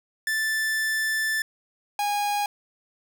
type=tone pair in turn; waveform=45% pulse; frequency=1760 / 821.5 Hz; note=A6 / G#5; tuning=0 / -19 cents; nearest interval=octave + minor second; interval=1319 cents; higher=first; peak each=-23 dBFS; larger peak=neither; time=0.27-1.42 / 1.99-2.46 s; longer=first; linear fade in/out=2 ms; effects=10-bit